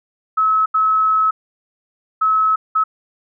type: tone bursts at uneven times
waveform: sine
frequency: 1291 Hz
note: E6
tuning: 37 cents flat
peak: -12 dBFS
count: 4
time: 0.37-0.66 / 0.74-1.31 / 2.21-2.56 / 2.75-2.84 s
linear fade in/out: 10 ms
effects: none